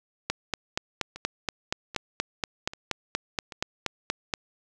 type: two click trains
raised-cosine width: 0.2 ms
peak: -9 / -22 dBFS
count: 18 / 4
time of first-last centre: 0.3-4.338 / 1.16-3.522 s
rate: 4.21 / 1.27 Hz
effects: none